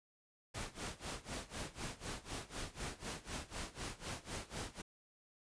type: noise with tremolo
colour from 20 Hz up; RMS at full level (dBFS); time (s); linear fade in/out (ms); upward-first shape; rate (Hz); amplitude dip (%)
pink; -42; 0.54-4.82; 10; sine; 4; 90
effects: resampled to 22050 Hz